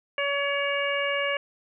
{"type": "harmonic tone", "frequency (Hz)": 565, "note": "C#5", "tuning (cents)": 33, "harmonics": [1, 2, 3, 4, 5], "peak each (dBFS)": [-28, -33, -31, -30, -32], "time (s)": [0.18, 1.37], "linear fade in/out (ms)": 2, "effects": []}